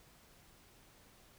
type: silence
effects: pink hiss -63 dBFS RMS until 1.38 s